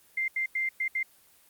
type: tone bursts at uneven times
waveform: sine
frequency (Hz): 2093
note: C7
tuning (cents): 0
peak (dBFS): -26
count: 5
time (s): 0.17-0.28 / 0.36-0.46 / 0.55-0.69 / 0.8-0.88 / 0.95-1.03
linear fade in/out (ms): 5
effects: white hiss -60 dBFS RMS until 1.49 s + Opus 24 kbps